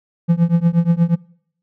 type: tone with tremolo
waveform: triangle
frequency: 169.8 Hz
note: F3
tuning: 48 cents flat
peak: -6 dBFS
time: 0.28-1.16 s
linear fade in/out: 20 ms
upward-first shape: triangle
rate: 8.4 Hz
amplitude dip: 100%
effects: noise-tail reverb RT60 0.7 s tail -25 dB re dry